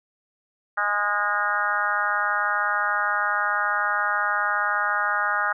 harmonic tone with a mistuned harmonic, 206.5 Hz, G#3, 10 cents flat, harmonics 3 / 4 / 5 / 6 / 7 / 8 / 9, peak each -35 / -29 / -33 / -26 / -25 / -29 / -33 dBFS, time 0.77-5.53 s, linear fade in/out 10 ms, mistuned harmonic 8, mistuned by -22 cents, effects none

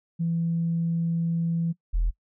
sine tone pair in turn, 167.1 / 41.39 Hz, E3 / E1, +24 / +8 cents, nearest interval 2 octaves, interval 2416 cents, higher first, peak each -22 / -19 dBFS, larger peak second, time 0.19-1.73 / 1.93-2.11 s, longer first, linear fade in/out 20 ms, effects noise-tail reverb RT60 0.1 s tail -22 dB re dry + tanh soft clip ceiling -17 dBFS

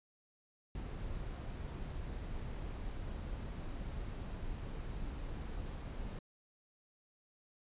brown noise, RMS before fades -42 dBFS, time 0.75-6.19 s, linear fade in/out 2 ms, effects resampled to 8000 Hz

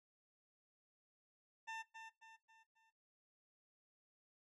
20% pulse tone with echo, 896 Hz, A5, 31 cents sharp, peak -40 dBFS, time 1.67-1.83 s, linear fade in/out 20 ms, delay 270 ms, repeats 4, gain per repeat -7 dB, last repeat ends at 2.91 s, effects noise-tail reverb RT60 0.2 s tail -18 dB re dry + low-pass 5000 Hz 12 dB/octave

